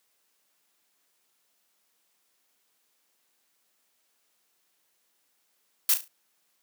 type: noise with echo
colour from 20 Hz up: blue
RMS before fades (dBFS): -21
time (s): 5.89-5.94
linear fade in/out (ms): 2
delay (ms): 35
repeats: 4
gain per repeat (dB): -9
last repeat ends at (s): 6.08
effects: white hiss -72 dBFS RMS until 6.62 s + high-pass 200 Hz 12 dB/octave